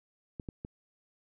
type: clicks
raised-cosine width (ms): 3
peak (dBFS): -26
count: 3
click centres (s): 0.398 / 0.488 / 0.649
effects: none